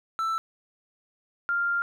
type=tone pair in turn; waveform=triangle / sine; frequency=1327 / 1395.5 Hz; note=E6 / F6; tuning=+11 / -2 cents; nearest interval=minor second; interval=87 cents; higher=second; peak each=-23 dBFS; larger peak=neither; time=0.19-0.38 / 1.49-1.82 s; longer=second; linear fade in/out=0 ms; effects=none